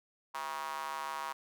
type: tone with high-pass filter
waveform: square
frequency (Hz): 73.3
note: D2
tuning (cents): -3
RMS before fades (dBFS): -39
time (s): 0.34-1.33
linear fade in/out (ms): 10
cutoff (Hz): 1000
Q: 4.5
effects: none